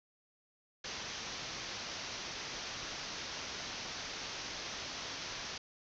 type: low-pass noise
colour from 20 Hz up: white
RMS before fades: -43 dBFS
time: 0.84-5.58 s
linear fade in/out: 5 ms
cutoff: 6300 Hz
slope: 96 dB/octave
effects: none